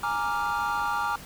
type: chord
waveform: triangle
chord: Bb dominant seventh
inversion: third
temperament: equal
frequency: 830.6 / 932.3 / 1174.7 / 1396.9 Hz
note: Ab5 / Bb5 / D6 / F6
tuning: 0 / 0 / 0 / 0 cents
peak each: -29 dBFS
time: 0.03-1.16 s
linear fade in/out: 5 ms
effects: pink hiss -44 dBFS RMS until 1.25 s